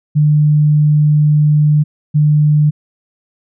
sine tone pair in turn, 150 / 150 Hz, D3 / D3, +37 / +37 cents, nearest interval unison, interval 0 cents, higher neither, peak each -7 dBFS, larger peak neither, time 0.15-1.84 / 2.14-2.71 s, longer first, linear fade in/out 20 ms, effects none

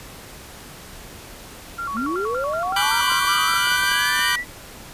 sine tone with vibrato, 1244.5 Hz, D#6, in tune, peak -25 dBFS, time 1.78-3.58 s, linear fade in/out 10 ms, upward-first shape square, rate 5.3 Hz, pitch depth 180 cents each way
sine linear sweep, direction up, 196.2 to 1989 Hz, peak -23 dBFS, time 1.93-4.45 s, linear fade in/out 50 ms
clicks, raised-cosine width 1 ms, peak -23 dBFS, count 10, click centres 2.681 / 2.724 / 3.119 / 3.25 / 3.539 / 3.672 / 3.718 / 3.836 / 3.917 / 4.193 s
20% pulse chord, G major seventh, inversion first, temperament equal, 987.8 / 1174.7 / 1480 / 1568 Hz, B5 / D6 / F#6 / G6, 0 / 0 / 0 / 0 cents, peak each -20 dBFS, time 2.76-4.36 s, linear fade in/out 5 ms
effects pink hiss -40 dBFS RMS until 4.93 s + resampled to 32000 Hz

